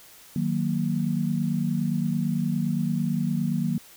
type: chord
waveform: sine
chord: D# minor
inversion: none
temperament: equal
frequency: 155.56 / 185 / 233.1 Hz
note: D#3 / F#3 / A#3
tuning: 0 / 0 / 0 cents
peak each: -27 dBFS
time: 0.36-3.78 s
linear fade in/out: 2 ms
effects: white hiss -50 dBFS RMS until 3.96 s